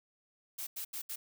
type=noise bursts at uneven times; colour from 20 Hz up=blue; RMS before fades=-40 dBFS; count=4; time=0.58-0.67 / 0.76-0.85 / 0.93-1.02 / 1.09-1.16 s; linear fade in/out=10 ms; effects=none